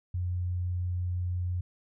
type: tone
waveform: sine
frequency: 89.4 Hz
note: F2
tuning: 41 cents sharp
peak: -28 dBFS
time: 0.14-1.61 s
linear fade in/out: 5 ms
effects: none